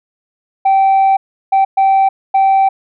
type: tone bursts at uneven times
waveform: sine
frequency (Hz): 776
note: G5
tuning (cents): -18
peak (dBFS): -5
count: 4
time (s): 0.65-1.17 / 1.52-1.65 / 1.77-2.09 / 2.34-2.69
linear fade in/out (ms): 10
effects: tanh soft clip ceiling -6 dBFS